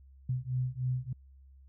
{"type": "beating tone pair", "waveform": "sine", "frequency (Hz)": [125.6, 128.9], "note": ["B2", "C3"], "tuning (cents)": [30, -26], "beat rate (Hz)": 3.3, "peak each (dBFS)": [-33, -33], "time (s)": [0.29, 1.13], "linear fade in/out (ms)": 5, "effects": ["added 67 Hz sine -53 dBFS peak until 1.68 s"]}